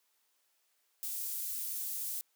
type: high-pass noise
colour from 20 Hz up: pink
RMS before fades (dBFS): -38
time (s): 1.03-2.21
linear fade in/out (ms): 0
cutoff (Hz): 12000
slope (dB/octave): 12
effects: white hiss -75 dBFS RMS until 2.35 s + high-pass 400 Hz 12 dB/octave